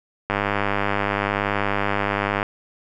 click train, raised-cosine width 0.5 ms, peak -6 dBFS, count 216, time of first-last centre 0.3-2.429 s, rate 101 Hz, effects none

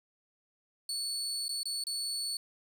30% pulse tone with dropouts, 4435 Hz, C#8, in tune, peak -30 dBFS, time 0.89-2.37 s, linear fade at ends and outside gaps 2 ms, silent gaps 1.482-1.491 / 1.632-1.655 / 1.839-1.868 s, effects none

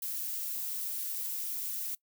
violet noise, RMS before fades -36 dBFS, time 0.02-1.95 s, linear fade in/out 5 ms, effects noise-tail reverb RT60 0.1 s tail -22 dB re dry

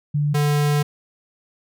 sine / square tone pair in turn, 146.83 / 146.83 Hz, D3 / D3, 0 / 0 cents, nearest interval unison, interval 0 cents, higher neither, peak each -17 dBFS, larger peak neither, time 0.14-0.34 / 0.34-0.83 s, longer second, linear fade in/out 10 ms, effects none

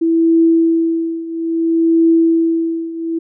sine tone with tremolo, 329.6 Hz, E4, in tune, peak -7 dBFS, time 0.01-3.19 s, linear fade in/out 10 ms, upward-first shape triangle, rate 0.6 Hz, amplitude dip 85%, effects none

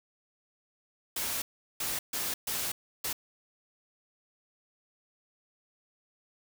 white noise bursts at uneven times, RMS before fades -33 dBFS, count 5, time 1.16-1.42 / 1.8-1.99 / 2.13-2.34 / 2.47-2.72 / 3.04-3.13 s, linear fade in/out 5 ms, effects none

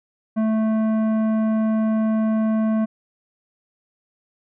sine tone with tanh clipping, 219.4 Hz, A3, 5 cents flat, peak -19 dBFS, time 0.36-2.86 s, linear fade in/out 20 ms, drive 12 dB, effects none

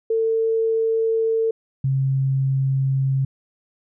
sine tone pair in turn, 449 / 134.57 Hz, A4 / C3, +35 / +49 cents, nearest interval octave + major sixth, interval 2086 cents, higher first, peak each -17 dBFS, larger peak neither, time 0.1-1.51 / 1.84-3.25 s, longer neither, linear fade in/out 5 ms, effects none

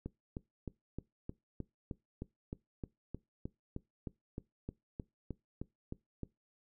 click train, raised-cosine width 3 ms, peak -27 dBFS, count 21, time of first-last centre 0.06-6.233 s, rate 3.24 Hz, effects noise-tail reverb RT60 0.2 s tail -21 dB re dry

